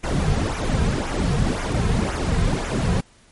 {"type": "noise with flanger", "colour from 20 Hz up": "brown", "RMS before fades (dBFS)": -21, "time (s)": [0.03, 3.01], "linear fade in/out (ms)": 10, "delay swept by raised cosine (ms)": [0.22, 3.52], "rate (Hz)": 1.9, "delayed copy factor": -0.7, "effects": ["pink hiss -54 dBFS RMS until 3.31 s", "MP3 48 kbps"]}